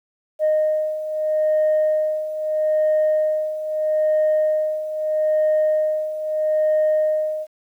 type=beating tone pair; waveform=sine; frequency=617 / 617.78 Hz; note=D#5 / D#5; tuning=-15 / -12 cents; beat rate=0.78 Hz; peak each=-22 / -17 dBFS; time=0.39-7.47 s; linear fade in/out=50 ms; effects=tanh soft clip ceiling -12 dBFS + 9-bit